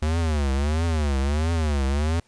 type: tone with vibrato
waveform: square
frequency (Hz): 75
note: D2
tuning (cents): +37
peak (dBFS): -21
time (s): 0.02-2.2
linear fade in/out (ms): 5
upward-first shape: triangle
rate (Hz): 1.5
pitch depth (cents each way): 220
effects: pink hiss -61 dBFS RMS until 2.27 s + resampled to 22050 Hz